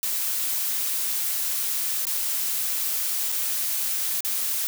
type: noise with dropouts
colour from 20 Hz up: blue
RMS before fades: -26 dBFS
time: 0.03-4.67 s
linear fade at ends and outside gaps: 0 ms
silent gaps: 2.053-2.069 / 3.318-3.323 / 4.206-4.248 s
effects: none